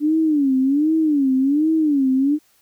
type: tone with vibrato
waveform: sine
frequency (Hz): 289.2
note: D4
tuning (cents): -27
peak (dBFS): -14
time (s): 0-2.39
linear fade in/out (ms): 50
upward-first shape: sine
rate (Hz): 1.3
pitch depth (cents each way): 180
effects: white hiss -59 dBFS RMS until 2.61 s